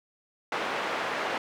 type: band-pass noise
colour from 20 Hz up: pink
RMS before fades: -31 dBFS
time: 0.52-1.38 s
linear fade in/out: 2 ms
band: 490 to 2300 Hz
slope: 12 dB/octave
effects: none